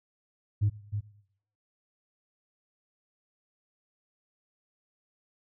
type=tone with echo; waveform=sine; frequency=103.7 Hz; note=G#2; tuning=2 cents flat; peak=-20 dBFS; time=0.61-0.7 s; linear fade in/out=20 ms; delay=310 ms; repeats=1; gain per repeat=-8 dB; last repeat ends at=1.01 s; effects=noise-tail reverb RT60 0.7 s tail -19 dB re dry + tanh soft clip ceiling -19 dBFS